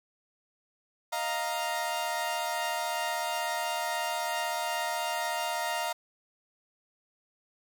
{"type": "chord", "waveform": "sawtooth", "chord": "Eb suspended second", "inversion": "none", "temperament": "equal", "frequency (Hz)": [622.3, 698.5, 932.3], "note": ["Eb5", "F5", "Bb5"], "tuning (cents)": [0, 0, 0], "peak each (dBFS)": [-33, -30, -29], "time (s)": [1.12, 5.93], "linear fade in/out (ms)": 10, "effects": []}